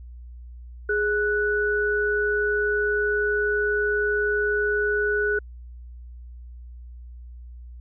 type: tone pair together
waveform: sine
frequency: 416.2 / 1480 Hz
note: G#4 / F#6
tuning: +4 / 0 cents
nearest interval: octave + minor seventh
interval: 2196 cents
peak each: -23 dBFS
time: 0.89-5.39 s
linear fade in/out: 5 ms
effects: added 60 Hz sine -38 dBFS peak until 7.8 s